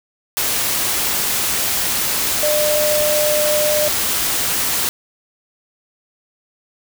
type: tone in noise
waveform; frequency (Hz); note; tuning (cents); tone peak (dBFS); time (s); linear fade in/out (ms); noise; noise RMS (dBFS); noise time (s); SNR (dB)
sine; 600; D5; +37; -16; 2.43-3.88; 0; white; -19; 0.37-4.89; 0
effects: none